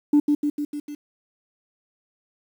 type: tone with echo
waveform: sine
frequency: 293.7 Hz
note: D4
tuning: in tune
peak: -11 dBFS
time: 0.13-0.2 s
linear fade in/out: 5 ms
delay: 150 ms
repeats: 5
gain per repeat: -4 dB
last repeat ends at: 0.95 s
effects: tanh soft clip ceiling -10 dBFS + 8-bit